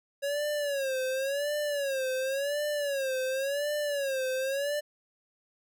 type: tone with vibrato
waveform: square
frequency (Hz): 554.4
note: C#5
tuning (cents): 0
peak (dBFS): -29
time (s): 0.22-4.81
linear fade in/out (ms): 20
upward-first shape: sine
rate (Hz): 0.92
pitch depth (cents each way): 120
effects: none